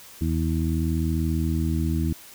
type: harmonic tone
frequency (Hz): 80.5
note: E2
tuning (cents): -41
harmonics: 1 / 2 / 3 / 4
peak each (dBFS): -24 / -27 / -29 / -30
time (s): 0.21-2.13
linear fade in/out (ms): 5
effects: white hiss -46 dBFS RMS until 2.34 s